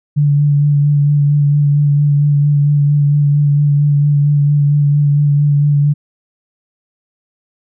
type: tone with vibrato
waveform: sine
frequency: 145.1 Hz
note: D3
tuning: 21 cents flat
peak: -8 dBFS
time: 0.16-5.94 s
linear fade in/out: 20 ms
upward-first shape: sine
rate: 4.4 Hz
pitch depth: 21 cents each way
effects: none